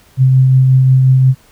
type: tone with tremolo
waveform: sine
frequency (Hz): 130.81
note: C3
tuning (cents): 0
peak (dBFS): -4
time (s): 0.17-1.35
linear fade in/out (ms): 50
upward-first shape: triangle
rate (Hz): 5.6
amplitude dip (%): 25
effects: pink hiss -48 dBFS RMS until 1.51 s